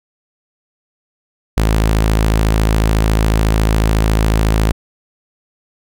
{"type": "tone", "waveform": "sawtooth", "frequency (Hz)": 54, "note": "A1", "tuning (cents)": -32, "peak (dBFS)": -7, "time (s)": [1.57, 4.72], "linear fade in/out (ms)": 5, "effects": []}